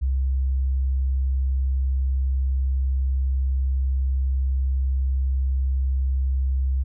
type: tone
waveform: sine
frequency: 66 Hz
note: C2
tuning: 16 cents sharp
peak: -19 dBFS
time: 0.01-6.84 s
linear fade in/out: 20 ms
effects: none